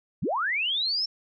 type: linear sweep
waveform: sine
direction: up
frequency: 87.8 to 5410 Hz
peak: -24 dBFS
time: 0.22-1.06 s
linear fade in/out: 10 ms
effects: none